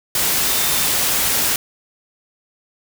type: tone in noise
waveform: sine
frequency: 3607 Hz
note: A7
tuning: 42 cents sharp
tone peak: -29 dBFS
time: 0.47-0.87 s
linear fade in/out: 2 ms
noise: white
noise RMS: -18 dBFS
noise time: 0.15-1.56 s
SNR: -14 dB
effects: none